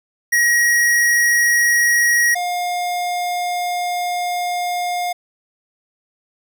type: tone pair in turn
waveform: square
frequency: 1897 / 710.6 Hz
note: A#6 / F5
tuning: +30 / +30 cents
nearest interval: octave + perfect fourth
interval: 1700 cents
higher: first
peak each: -13 / -20 dBFS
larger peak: first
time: 0.32-2.35 / 2.35-5.13 s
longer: second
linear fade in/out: 10 ms
effects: none